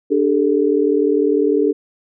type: chord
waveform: sine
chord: D suspended fourth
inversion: none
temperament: equal with one note detuned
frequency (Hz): 293.7 / 400 / 440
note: D4 / G4 / A4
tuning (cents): 0 / +35 / 0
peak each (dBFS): -17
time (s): 0.1-1.73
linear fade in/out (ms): 20
effects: none